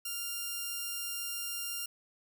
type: tone pair together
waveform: 5% pulse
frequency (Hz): 1397 / 2794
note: F6 / F7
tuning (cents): 0 / 0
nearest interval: octave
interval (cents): 1200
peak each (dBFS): -32 / -29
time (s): 0.05-1.86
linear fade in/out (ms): 5
effects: none